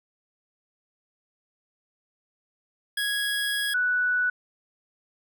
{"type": "tone pair in turn", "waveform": ["25% pulse", "sine"], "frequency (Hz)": [1661.2, 1480.6], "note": ["G#6", "F#6"], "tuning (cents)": [0, 1], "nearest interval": "major second", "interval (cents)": 199, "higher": "first", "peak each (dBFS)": -21, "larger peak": "neither", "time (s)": [[2.97, 3.74], [3.74, 4.3]], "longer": "first", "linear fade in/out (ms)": 5, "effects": []}